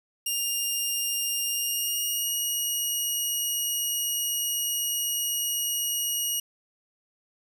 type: tone with pitch glide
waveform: 10% pulse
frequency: 2814 to 2888 Hz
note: F7 to F#7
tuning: +12 to -43 cents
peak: -18 dBFS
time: 0.26-6.4 s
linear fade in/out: 5 ms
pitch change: +45 cents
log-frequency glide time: 1.46-2.39 s
effects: none